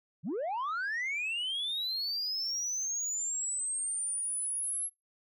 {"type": "linear sweep", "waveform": "sine", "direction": "up", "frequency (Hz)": [123.47, 11175], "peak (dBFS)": -29, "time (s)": [0.23, 4.9], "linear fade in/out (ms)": 50, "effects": ["noise-tail reverb RT60 0.2 s tail -26 dB re dry", "tanh soft clip ceiling -30 dBFS"]}